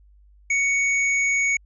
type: tone with hard clipping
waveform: sine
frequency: 2229 Hz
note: C#7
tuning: 9 cents sharp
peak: -20 dBFS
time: 0.5-1.57 s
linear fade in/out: 5 ms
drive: 14 dB
effects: added 50 Hz sine -50 dBFS peak until 1.65 s + resampled to 22050 Hz